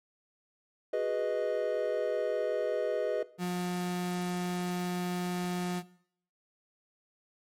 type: chord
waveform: triangle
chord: G# minor seventh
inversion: third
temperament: equal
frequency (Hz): 370 / 415.3 / 493.9 / 622.3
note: F#4 / G#4 / B4 / D#5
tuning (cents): 0 / 0 / 0 / 0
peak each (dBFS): -36 / -32 / -30 / -30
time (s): 0.93-3.23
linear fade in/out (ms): 5
type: tone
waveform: 35% pulse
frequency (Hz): 178.7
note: F3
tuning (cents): +40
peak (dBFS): -28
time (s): 3.38-5.83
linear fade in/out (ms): 50
effects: noise-tail reverb RT60 0.6 s tail -18 dB re dry + MP3 64 kbps